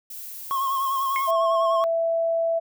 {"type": "noise", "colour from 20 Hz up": "violet", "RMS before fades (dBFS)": -37, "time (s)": [0.1, 1.31], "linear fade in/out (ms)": 5}
{"type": "tone with vibrato", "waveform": "triangle", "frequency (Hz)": 1080, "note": "C#6", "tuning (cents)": -45, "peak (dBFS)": -20, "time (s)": [0.51, 1.84], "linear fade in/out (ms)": 0, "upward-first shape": "sine", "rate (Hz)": 10, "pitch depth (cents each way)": 44}
{"type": "tone with exponential decay", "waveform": "sine", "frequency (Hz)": 2169, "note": "C#7", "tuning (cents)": -38, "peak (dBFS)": -23, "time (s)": [1.16, 1.32], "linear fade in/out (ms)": 0, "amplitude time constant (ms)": 34}
{"type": "tone", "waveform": "sine", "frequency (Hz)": 663, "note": "E5", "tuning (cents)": 10, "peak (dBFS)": -20, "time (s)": [1.27, 2.6], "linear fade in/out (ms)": 20}
{"effects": []}